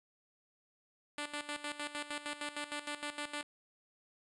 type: tone with tremolo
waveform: 5% pulse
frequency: 293.7 Hz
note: D4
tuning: in tune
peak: -26 dBFS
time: 1.18-3.43 s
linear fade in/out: 2 ms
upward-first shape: square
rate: 6.5 Hz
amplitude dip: 75%
effects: resampled to 24000 Hz